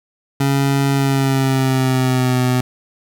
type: tone with pitch glide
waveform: 25% pulse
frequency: 138.4 to 126.18 Hz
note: C#3 to B2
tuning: -2 to +38 cents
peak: -10 dBFS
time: 0.4-2.61 s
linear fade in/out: 5 ms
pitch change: -160 cents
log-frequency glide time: 0.91-2.41 s
effects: none